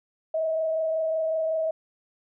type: tone with frequency modulation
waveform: sine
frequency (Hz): 640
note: D#5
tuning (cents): +49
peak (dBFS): -23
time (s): 0.34-1.71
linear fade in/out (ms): 5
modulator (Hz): 25.4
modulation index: 0.44
effects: none